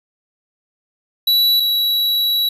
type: tone pair in turn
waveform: square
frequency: 3933 / 3911 Hz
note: B7 / B7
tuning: -8 / -18 cents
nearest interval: unison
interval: 10 cents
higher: first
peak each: -12 / -15 dBFS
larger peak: first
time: 1.27-1.6 / 1.6-2.49 s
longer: second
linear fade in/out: 5 ms
effects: resampled to 32000 Hz